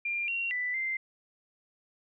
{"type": "tone with pitch steps", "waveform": "sine", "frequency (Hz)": [2393, 2748, 1985, 2085], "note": ["D7", "F7", "B6", "C7"], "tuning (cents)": [32, -29, 8, -7], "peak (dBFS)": -29, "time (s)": [0.05, 0.97], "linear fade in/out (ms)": 5, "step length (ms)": 230, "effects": []}